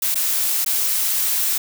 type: noise with dropouts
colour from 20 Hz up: blue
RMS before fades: -20 dBFS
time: 0.02-1.58 s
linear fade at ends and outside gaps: 5 ms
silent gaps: 0.145-0.155 / 0.647-0.661 s
effects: none